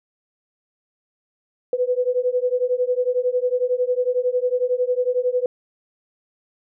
sine beating tone pair, 493.1 / 504.1 Hz, B4 / B4, -3 / +35 cents, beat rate 11 Hz, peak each -21 dBFS, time 1.73-5.46 s, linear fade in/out 2 ms, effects none

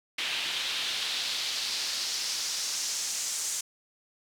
pink noise with band-pass filter sweep, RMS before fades -32 dBFS, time 0.18-3.61 s, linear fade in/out 5 ms, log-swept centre 3000 to 7200 Hz, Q 2.2, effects none

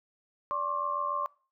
sine tone cluster, 582 / 1068 / 1155 Hz, D5 / C6 / D6, -16 / +35 / -29 cents, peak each -38 / -30 / -34 dBFS, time 0.51-1.26 s, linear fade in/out 0 ms, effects noise-tail reverb RT60 0.4 s tail -23 dB re dry

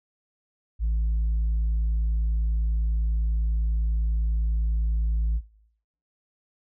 sine tone, 55 Hz, A1, in tune, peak -19 dBFS, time 0.79-5.41 s, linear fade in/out 50 ms, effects noise-tail reverb RT60 0.7 s tail -21 dB re dry + tanh soft clip ceiling -20 dBFS

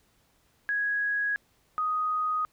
sine tone pair in turn, 1661.2 / 1247.8 Hz, G#6 / D#6, 0 / +5 cents, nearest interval perfect fourth, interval 495 cents, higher first, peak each -25 dBFS, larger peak neither, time 0.69-1.36 / 1.78-2.45 s, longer neither, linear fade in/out 0 ms, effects pink hiss -67 dBFS RMS until 2.52 s

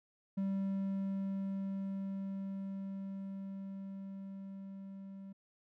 triangle tone with level ramp, 194.6 Hz, G3, 12 cents flat, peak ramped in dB -30 to -44 dBFS, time 0.37-5.33 s, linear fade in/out 10 ms, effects none

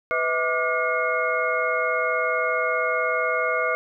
sine tone cluster, 498.6 / 643 / 1178 / 1434 / 2156 Hz, B4 / E5 / D6 / F6 / C#7, +16 / -43 / +5 / +45 / -49 cents, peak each -27 dBFS, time 0.11-3.75 s, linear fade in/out 0 ms, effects none

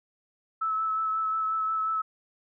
sine tone with vibrato, 1304 Hz, E6, 19 cents flat, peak -25 dBFS, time 0.61-2.02 s, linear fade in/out 10 ms, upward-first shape sine, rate 5.6 Hz, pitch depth 16 cents each way, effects none

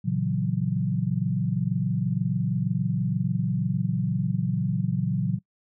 sine chord, F# dominant seventh, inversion first, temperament equal, 116.54 / 138.59 / 164.81 / 185 Hz, A#2 / C#3 / E3 / F#3, 0 / 0 / 0 / 0 cents, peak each -29 / -28 / -29 / -27 dBFS, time 0.04-5.39 s, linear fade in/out 20 ms, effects noise-tail reverb RT60 0.1 s tail -22 dB re dry

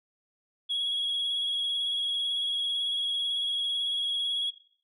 sine tone with vibrato, 3322 Hz, G#7, in tune, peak -25 dBFS, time 0.69-4.51 s, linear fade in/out 20 ms, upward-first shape sine, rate 18 Hz, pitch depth 26 cents each way, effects noise-tail reverb RT60 0.5 s tail -17 dB re dry + tanh soft clip ceiling -24 dBFS

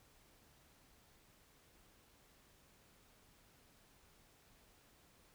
silence, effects pink hiss -68 dBFS RMS until 5.34 s

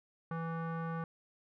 square tone with low-pass filter, 164.81 Hz, E3, in tune, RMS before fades -38 dBFS, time 0.31-1.04 s, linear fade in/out 2 ms, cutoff 1300 Hz, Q 3.3, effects none

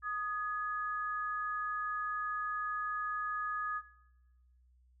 sine tone pair together, 1242 / 1686.9 Hz, D#6 / G#6, -3 / +27 cents, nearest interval perfect fourth, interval 530 cents, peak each -36 / -38 dBFS, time 0.02-3.82 s, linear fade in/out 50 ms, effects noise-tail reverb RT60 1.0 s tail -18 dB re dry + added 62 Hz sine -63 dBFS peak until 5 s

